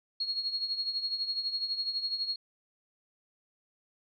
sine tone with tremolo, 4302 Hz, C8, 47 cents sharp, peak -27 dBFS, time 0.2-2.36 s, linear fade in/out 5 ms, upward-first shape triangle, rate 12 Hz, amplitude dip 75%, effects none

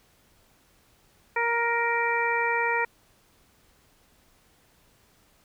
harmonic tone, 468.3 Hz, A#4, 8 cents sharp, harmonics 1 / 2 / 3 / 4 / 5, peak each -30 / -27 / -32 / -28 / -30 dBFS, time 1.36-2.85 s, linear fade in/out 5 ms, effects pink hiss -62 dBFS RMS until 5.44 s

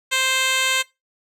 10% pulse tone with band-pass filter, 523.3 Hz, C5, in tune, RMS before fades -20 dBFS, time 0.11-0.83 s, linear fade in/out 20 ms, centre 4500 Hz, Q 0.69, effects noise-tail reverb RT60 0.2 s tail -19 dB re dry

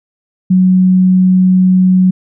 sine tone, 185 Hz, F#3, in tune, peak -5 dBFS, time 0.5-2.11 s, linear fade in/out 10 ms, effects none

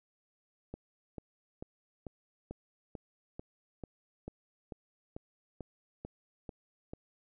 click train, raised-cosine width 2 ms, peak -28 dBFS, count 15, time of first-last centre 0.74-6.935 s, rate 2.26 Hz, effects none

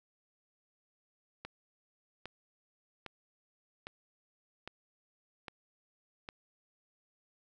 click train, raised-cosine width 0.3 ms, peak -26 dBFS, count 7, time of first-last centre 1.45-6.289 s, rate 1.24 Hz, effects none

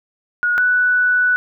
sine tone pair in turn, 1449 / 1482.9 Hz, F#6 / F#6, -37 / +3 cents, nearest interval unison, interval 40 cents, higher second, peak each -14 / -12 dBFS, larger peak second, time 0.43-0.58 / 0.58-1.36 s, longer second, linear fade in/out 0 ms, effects none

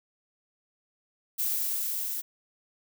violet noise with level ramp, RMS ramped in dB -28 to -33 dBFS, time 1.38-2.22 s, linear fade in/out 20 ms, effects none

